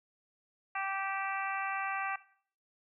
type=harmonic tone with a mistuned harmonic; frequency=389.6 Hz; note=G4; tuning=11 cents flat; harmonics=2 / 3 / 4 / 5 / 6 / 7; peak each=-37 / -38 / -40 / -42 / -43 / -44 dBFS; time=0.75-2.16 s; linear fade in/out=5 ms; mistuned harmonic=7; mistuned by=-25 cents; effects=noise-tail reverb RT60 0.5 s tail -17 dB re dry